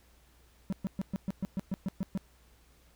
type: tone bursts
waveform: triangle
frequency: 192.2 Hz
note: G3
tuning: 34 cents flat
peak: -27 dBFS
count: 11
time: 0.7-2.175 s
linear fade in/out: 0 ms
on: 25 ms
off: 120 ms
effects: added 60 Hz sine -62 dBFS peak until 2.95 s + pink hiss -65 dBFS RMS until 2.95 s